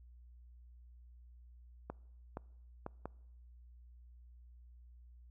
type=clicks; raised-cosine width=1 ms; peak=-27 dBFS; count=4; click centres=1.9 / 2.371 / 2.864 / 3.056 s; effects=noise-tail reverb RT60 0.9 s tail -25 dB re dry + added 60 Hz sine -55 dBFS peak until 5.3 s